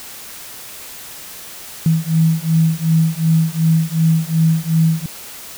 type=beating tone pair; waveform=sine; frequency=160.6 / 163.3 Hz; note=E3 / E3; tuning=-45 / -16 cents; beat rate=2.7 Hz; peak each=-15 dBFS; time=1.86-5.06 s; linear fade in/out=2 ms; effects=white hiss -34 dBFS RMS until 5.57 s